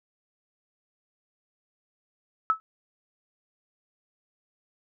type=tone with exponential decay; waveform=sine; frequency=1301 Hz; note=E6; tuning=23 cents flat; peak=-15 dBFS; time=2.5-2.6 s; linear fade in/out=0 ms; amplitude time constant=21 ms; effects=none